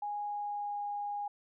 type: tone with pitch glide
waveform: sine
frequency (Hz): 826 to 819.8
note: G#5 to G#5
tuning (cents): -10 to -23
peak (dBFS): -34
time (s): 0.02-1.28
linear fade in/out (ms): 5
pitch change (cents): -13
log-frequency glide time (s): 0.24-0.82
effects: none